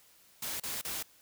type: noise bursts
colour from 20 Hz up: white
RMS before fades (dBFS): -37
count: 3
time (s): 0.42-1.028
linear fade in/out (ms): 5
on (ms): 180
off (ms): 34
effects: white hiss -62 dBFS RMS until 1.21 s